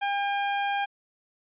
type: tone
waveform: sawtooth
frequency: 804 Hz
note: G5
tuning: 44 cents sharp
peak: -21 dBFS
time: 0.01-0.86 s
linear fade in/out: 20 ms
effects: resampled to 8000 Hz